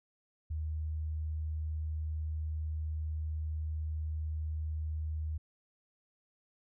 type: tone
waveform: sine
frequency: 77.8 Hz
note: D#2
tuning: in tune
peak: -33 dBFS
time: 0.5-5.38 s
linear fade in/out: 10 ms
effects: none